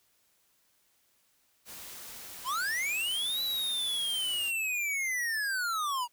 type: noise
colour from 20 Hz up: white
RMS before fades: -45 dBFS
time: 1.65-4.53 s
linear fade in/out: 50 ms
type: linear two-way sweep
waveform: square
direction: up then down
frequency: 932.3 to 3979 to 932.3 Hz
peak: -30 dBFS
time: 2.44-6.08 s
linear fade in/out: 50 ms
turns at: 3.42 s
effects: white hiss -70 dBFS RMS until 6.12 s